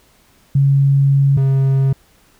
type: tone pair in turn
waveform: sine / triangle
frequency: 138.59 / 135.11 Hz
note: C#3 / C#3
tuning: 0 / -44 cents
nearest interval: unison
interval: 44 cents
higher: first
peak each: -9 dBFS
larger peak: neither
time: 0.55-1.37 / 1.37-1.93 s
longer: first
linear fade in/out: 5 ms
effects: pink hiss -53 dBFS RMS until 2.39 s